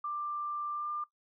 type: tone with pitch glide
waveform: sine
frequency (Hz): 1184 to 1196.4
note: D6 to D6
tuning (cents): +14 to +32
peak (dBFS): -33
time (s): 0.04-1.04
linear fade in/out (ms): 5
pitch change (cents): +18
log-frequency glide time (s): 0.73-0.89
effects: noise-tail reverb RT60 0.1 s tail -18 dB re dry